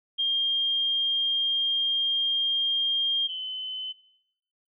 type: tone pair in turn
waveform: sine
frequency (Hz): 3211 / 3038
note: G7 / F#7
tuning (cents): +41 / +45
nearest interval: minor second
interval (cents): 96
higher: first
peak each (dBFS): -22 / -31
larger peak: first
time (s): 0.18-3.28 / 3.28-3.93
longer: first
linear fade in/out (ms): 20
effects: noise-tail reverb RT60 0.9 s tail -20 dB re dry